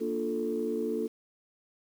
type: chord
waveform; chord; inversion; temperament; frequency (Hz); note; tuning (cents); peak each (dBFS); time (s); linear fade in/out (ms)
sine; Bb major seventh; none; equal; 233.1 / 293.7 / 349.2 / 440; Bb3 / D4 / F4 / A4; 0 / 0 / 0 / 0; -34 / -36 / -35 / -31; 0-1.08; 20
effects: tanh soft clip ceiling -19 dBFS + 9-bit